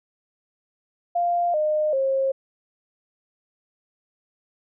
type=tone with pitch steps; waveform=sine; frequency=697 / 611 / 537 Hz; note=F5 / D#5 / C5; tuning=-4 / -32 / +45 cents; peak=-19 dBFS; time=1.15-2.32 s; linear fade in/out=10 ms; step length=390 ms; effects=none